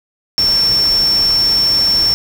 sine tone in noise, 5430 Hz, F8, 50 cents flat, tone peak -10 dBFS, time 0.38-2.14 s, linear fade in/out 0 ms, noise pink, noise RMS -26 dBFS, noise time 0.38-2.14 s, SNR +13 dB, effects none

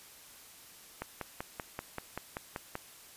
click train, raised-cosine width 0.5 ms, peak -21 dBFS, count 10, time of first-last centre 1.02-2.754 s, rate 5.19 Hz, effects white hiss -54 dBFS RMS until 3.16 s + resampled to 32000 Hz

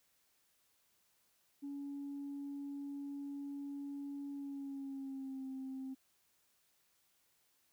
sine tone with pitch glide, 282 to 264.6 Hz, C#4 to C4, +30 to +20 cents, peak -40 dBFS, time 1.62-5.95 s, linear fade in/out 20 ms, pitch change -110 cents, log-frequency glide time 4.31-5.47 s, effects tanh soft clip ceiling -38 dBFS + white hiss -75 dBFS RMS until 7.72 s

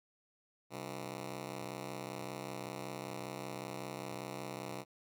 10% pulse ring-modulated tone, 162 Hz, E3, 30 cents flat, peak -30 dBFS, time 0.7-4.85 s, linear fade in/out 50 ms, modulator 32.6 Hz, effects none

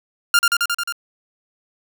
sawtooth tone with echo, 1400 Hz, F6, 4 cents sharp, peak -7 dBFS, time 0.34-0.39 s, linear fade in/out 2 ms, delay 89 ms, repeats 6, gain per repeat -2 dB, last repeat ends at 0.924 s, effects none

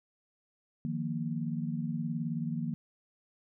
sine chord, Eb suspended second, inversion none, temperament equal, 155.56 / 174.61 / 233.1 Hz, Eb3 / F3 / Bb3, 0 / 0 / 0 cents, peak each -35 / -37 / -35 dBFS, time 0.85-2.74 s, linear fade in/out 0 ms, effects none

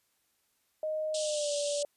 sine tone with pitch glide, 621 to 579.4 Hz, D#5 to D5, -3 to -24 cents, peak -30 dBFS, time 0.83-1.85 s, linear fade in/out 2 ms, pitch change -121 cents, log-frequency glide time 1.16-1.53 s
white band-pass noise, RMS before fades -38 dBFS, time 1.14-1.83 s, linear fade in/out 5 ms, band 2800 to 9100 Hz, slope 96 dB/octave
effects white hiss -74 dBFS RMS until 1.96 s + resampled to 32000 Hz

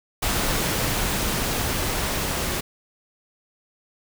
pink noise with level ramp, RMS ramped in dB -23 to -26 dBFS, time 0.22-2.61 s, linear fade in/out 10 ms, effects none

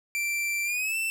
45% pulse tone with pitch glide, 2349 to 2667 Hz, D7 to E7, 0 to +20 cents, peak -26 dBFS, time 0.15-1.1 s, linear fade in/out 0 ms, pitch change +220 cents, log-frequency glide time 0.64-0.96 s, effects none

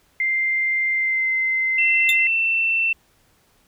sine tone with pitch glide, 2093 to 2069 Hz, C7 to C7, 0 to -20 cents, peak -18 dBFS, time 0.2-2.27 s, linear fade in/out 2 ms, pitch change -20 cents, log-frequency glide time 0.91-1.29 s
sine tone, 2684 Hz, E7, 31 cents sharp, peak -17 dBFS, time 1.78-2.93 s, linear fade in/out 5 ms
40% pulse tone with exponential decay, 3587 Hz, A7, 33 cents sharp, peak -15 dBFS, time 2.09-2.17 s, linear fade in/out 1 ms, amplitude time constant 17 ms
effects pink hiss -60 dBFS RMS until 3.67 s

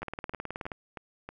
two click trains, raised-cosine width 0.5 ms, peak -24 / -20 dBFS, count 5 / 14, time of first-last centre 0.02-1.29 / 0.03-0.718 s, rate 3.15 / 18.9 Hz, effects none

